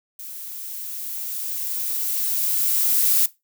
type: noise with level ramp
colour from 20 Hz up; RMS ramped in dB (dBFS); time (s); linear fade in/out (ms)
violet; -36 to -17; 0.19-3.26; 5
effects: noise-tail reverb RT60 0.2 s tail -18 dB re dry